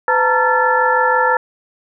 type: tone cluster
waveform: sine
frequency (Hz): 504 / 886 / 932 / 1363 / 1741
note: B4 / A5 / A#5 / F6 / A6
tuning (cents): +35 / +12 / -1 / -43 / -19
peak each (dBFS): -18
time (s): 0.08-1.37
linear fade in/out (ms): 2
effects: none